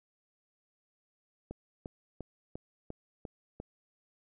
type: click train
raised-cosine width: 2 ms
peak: -27 dBFS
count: 7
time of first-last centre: 1.51-3.601 s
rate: 2.87 Hz
effects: none